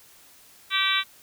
harmonic tone, 386.6 Hz, G4, 24 cents flat, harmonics 3 / 4 / 5 / 6 / 7 / 8 / 9 / 10, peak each -29 / -29 / -31 / -27 / -32 / -32 / -28 / -27 dBFS, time 0.7-1.04 s, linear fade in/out 50 ms, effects white hiss -53 dBFS RMS until 1.22 s

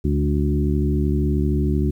harmonic tone with a mistuned harmonic, 73 Hz, D2, 10 cents flat, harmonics 1 / 2 / 3 / 4 / 5, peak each -20 / -23 / -25 / -26 / -27 dBFS, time 0.04-1.91 s, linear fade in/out 10 ms, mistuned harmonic 3, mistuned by -23 cents, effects 9-bit

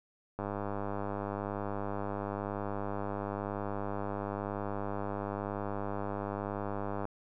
click train, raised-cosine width 1 ms, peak -22 dBFS, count 674, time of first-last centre 0.39-7.053 s, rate 101 Hz, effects none

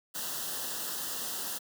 white band-stop noise, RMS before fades -36 dBFS, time 0.14-1.59 s, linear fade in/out 20 ms, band 1900 to 2700 Hz, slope 96 dB/octave, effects high-pass 150 Hz 12 dB/octave

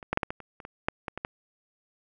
clicks, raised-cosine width 0.5 ms, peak -26 / -11 / -7 / -12 / -17 / -28 / -29 / -24 / -9 / -17 / -19 / -15 dBFS, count 12, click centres 0.028 / 0.13 / 0.174 / 0.232 / 0.305 / 0.403 / 0.602 / 0.651 / 0.885 / 1.082 / 1.176 / 1.249 s, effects none

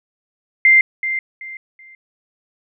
sine tone with echo, 2092 Hz, C7, 1 cent flat, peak -7 dBFS, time 0.65-0.81 s, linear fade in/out 2 ms, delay 380 ms, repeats 3, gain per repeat -11 dB, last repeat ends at 1.95 s, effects none

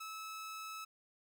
sawtooth tone, 1300 Hz, E6, 24 cents flat, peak -40 dBFS, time 0-0.85 s, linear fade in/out 10 ms, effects none

